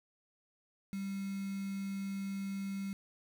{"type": "tone with quantisation", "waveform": "sine", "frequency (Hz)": 196, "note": "G3", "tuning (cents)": 0, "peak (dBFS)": -36, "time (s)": [0.93, 2.93], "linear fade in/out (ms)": 0, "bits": 8, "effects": []}